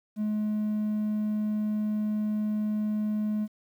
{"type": "tone", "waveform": "triangle", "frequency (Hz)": 212.3, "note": "G#3", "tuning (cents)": 38, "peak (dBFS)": -23, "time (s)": [0.16, 3.48], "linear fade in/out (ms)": 50, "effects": ["tanh soft clip ceiling -19 dBFS", "10-bit"]}